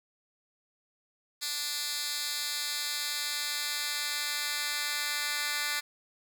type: tone with high-pass filter sweep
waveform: 10% pulse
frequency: 293.7 Hz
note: D4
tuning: in tune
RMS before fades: -33 dBFS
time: 1.41-5.81 s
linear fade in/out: 20 ms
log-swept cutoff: 3900 to 2300 Hz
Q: 1.2
effects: none